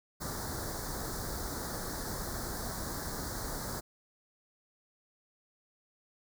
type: band-stop noise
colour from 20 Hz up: pink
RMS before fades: -38 dBFS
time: 0.2-3.81 s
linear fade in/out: 20 ms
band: 1800 to 4100 Hz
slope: 48 dB/octave
effects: none